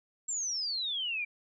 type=exponential sweep; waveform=sine; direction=down; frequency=7600 to 2328 Hz; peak=-31 dBFS; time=0.28-1.25 s; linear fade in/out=10 ms; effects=none